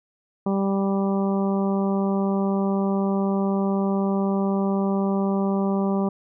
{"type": "harmonic tone", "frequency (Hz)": 196, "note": "G3", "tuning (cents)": 0, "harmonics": [1, 2, 3, 4, 5, 6], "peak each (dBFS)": [-21, -27, -31, -33, -35, -37], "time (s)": [0.46, 6.09], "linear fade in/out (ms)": 5, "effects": []}